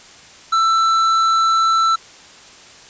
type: tone with tanh clipping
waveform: triangle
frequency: 1331 Hz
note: E6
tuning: 16 cents sharp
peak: -14 dBFS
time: 0.52-1.96 s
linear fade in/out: 10 ms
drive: 14 dB
effects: white hiss -42 dBFS RMS until 2.89 s + resampled to 16000 Hz